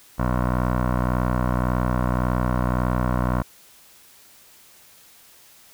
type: tone with low-pass filter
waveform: 15% pulse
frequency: 61.8 Hz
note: B1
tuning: 2 cents sharp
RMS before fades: -22 dBFS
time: 0.18-3.43 s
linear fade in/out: 20 ms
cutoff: 1200 Hz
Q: 2.5
effects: white hiss -51 dBFS RMS until 5.73 s